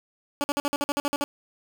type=tone bursts; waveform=15% pulse; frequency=286.8 Hz; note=D4; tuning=41 cents flat; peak=-17 dBFS; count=11; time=0.41-1.24 s; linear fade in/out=0 ms; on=30 ms; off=50 ms; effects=none